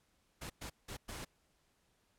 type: noise bursts at uneven times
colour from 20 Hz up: pink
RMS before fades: -45 dBFS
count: 4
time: 0.41-0.5 / 0.61-0.7 / 0.88-0.97 / 1.08-1.25 s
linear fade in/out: 10 ms
effects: pink hiss -75 dBFS RMS until 2.18 s + low-pass 12000 Hz 12 dB/octave